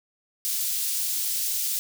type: high-pass noise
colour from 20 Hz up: white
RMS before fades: -27 dBFS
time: 0.45-1.79 s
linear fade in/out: 0 ms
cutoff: 4300 Hz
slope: 12 dB/octave
effects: none